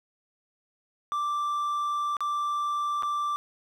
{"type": "tone with dropouts", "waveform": "triangle", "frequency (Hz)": 1174.7, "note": "D6", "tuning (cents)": 0, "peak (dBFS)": -24, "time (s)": [1.12, 3.36], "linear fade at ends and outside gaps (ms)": 0, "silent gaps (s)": [[2.168, 2.206], [3.024, 3.032]], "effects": []}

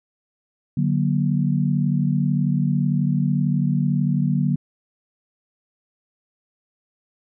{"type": "chord", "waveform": "sine", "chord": "D augmented", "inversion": "none", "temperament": "equal with one note detuned", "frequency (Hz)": [146.83, 185, 238], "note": ["D3", "F#3", "A#3"], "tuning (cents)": [0, 0, 36], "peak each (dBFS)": [-20, -22, -24], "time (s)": [0.77, 4.56], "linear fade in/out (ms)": 5, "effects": []}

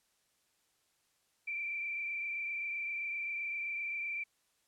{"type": "tone with frequency modulation", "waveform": "sine", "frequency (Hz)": 2349, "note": "D7", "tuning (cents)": 0, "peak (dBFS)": -35, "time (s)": [1.47, 4.24], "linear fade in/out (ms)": 10, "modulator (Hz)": 27.7, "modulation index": 1.7, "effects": ["white hiss -75 dBFS RMS until 4.67 s", "low-pass 11000 Hz 12 dB/octave"]}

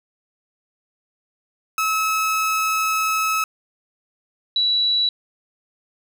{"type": "tone pair in turn", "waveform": ["30% pulse", "sine"], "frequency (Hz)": [1293, 3929], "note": ["E6", "B7"], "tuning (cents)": [-34, -10], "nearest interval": "octave + perfect fifth", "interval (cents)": 1924, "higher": "second", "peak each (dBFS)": -16, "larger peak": "neither", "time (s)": [[1.78, 3.44], [4.56, 5.09]], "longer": "first", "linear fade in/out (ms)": 2, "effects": []}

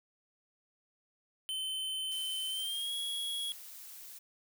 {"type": "tone with pitch glide", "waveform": "square", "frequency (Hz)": [3069, 3327], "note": ["G7", "G#7"], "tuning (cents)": [-37, 2], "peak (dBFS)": -35, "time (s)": [1.49, 3.52], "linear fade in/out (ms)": 0, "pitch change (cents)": 139, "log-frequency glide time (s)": [2.49, 2.94]}
{"type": "noise", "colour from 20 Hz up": "blue", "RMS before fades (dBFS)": -49, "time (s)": [2.11, 4.19], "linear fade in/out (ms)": 10}
{"effects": []}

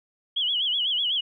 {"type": "tone with vibrato", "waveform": "sine", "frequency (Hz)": 3136, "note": "G7", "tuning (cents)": 0, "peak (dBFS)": -22, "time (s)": [0.36, 1.21], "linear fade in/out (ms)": 10, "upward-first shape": "sine", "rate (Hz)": 8, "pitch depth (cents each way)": 140, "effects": []}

